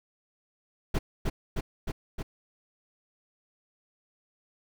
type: noise with echo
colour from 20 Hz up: brown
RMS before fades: -25 dBFS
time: 0.94-0.99 s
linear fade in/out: 10 ms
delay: 310 ms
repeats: 4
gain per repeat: -2 dB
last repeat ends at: 2.23 s
effects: none